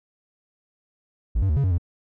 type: tone with pitch steps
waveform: triangle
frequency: 55.5 / 96.3 / 75.7 / 138.8 / 93.2 / 85.9 Hz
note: A1 / G2 / D#2 / C#3 / F#2 / F2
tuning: +16 / -30 / -47 / +3 / +13 / -28 cents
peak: -16 dBFS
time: 1.35-1.782 s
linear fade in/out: 10 ms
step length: 72 ms
effects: none